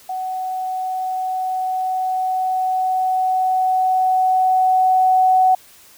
sine tone with level ramp, 747 Hz, F#5, 16 cents sharp, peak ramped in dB -22 to -10 dBFS, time 0.09-5.55 s, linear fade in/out 5 ms, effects white hiss -47 dBFS RMS until 5.97 s

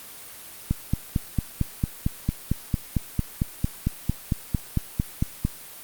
click train, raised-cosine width 5 ms, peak -9 dBFS, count 22, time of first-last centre 0.71-5.45 s, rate 4.43 Hz, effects white hiss -42 dBFS RMS until 5.83 s + Opus 32 kbps

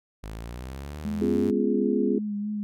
sawtooth exponential sweep, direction up, 51.7 to 98 Hz, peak -31 dBFS, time 0.23-1.51 s, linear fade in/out 10 ms
sine tone with vibrato, 207.7 Hz, G#3, in tune, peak -27 dBFS, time 1.05-2.63 s, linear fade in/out 0 ms, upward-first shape sine, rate 3.6 Hz, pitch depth 30 cents each way
sine chord, C# dominant seventh, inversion third, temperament just, 249.5 / 277.2 / 346.5 / 415.8 Hz, B3 / C#4 / E#4 / G#4, +18 / 0 / -14 / +2 cents, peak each -26 / -30 / -28 / -27 dBFS, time 1.21-2.19 s, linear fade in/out 10 ms
effects none

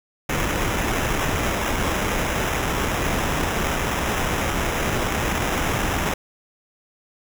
pink noise with sample-and-hold, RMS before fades -23 dBFS, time 0.29-6.14 s, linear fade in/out 5 ms, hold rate 4410 Hz, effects none

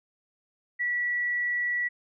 sine tone, 1945 Hz, B6, 27 cents flat, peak -25 dBFS, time 0.79-1.89 s, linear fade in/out 20 ms, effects none

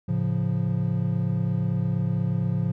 triangle chord, A augmented, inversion none, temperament equal, 110 / 138.59 / 174.61 Hz, A2 / C#3 / E#3, 0 / 0 / 0 cents, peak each -25 / -25 / -24 dBFS, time 0.08-2.72 s, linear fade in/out 10 ms, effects none

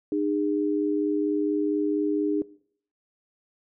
sine tone pair together, 303.8 / 408.1 Hz, D#4 / G#4, -41 / -30 cents, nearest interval perfect fourth, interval 511 cents, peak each -24 / -28 dBFS, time 0.12-2.42 s, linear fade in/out 2 ms, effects noise-tail reverb RT60 0.6 s tail -20 dB re dry

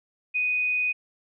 sine tone, 2489 Hz, D#7, in tune, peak -22 dBFS, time 0.34-0.93 s, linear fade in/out 20 ms, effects none

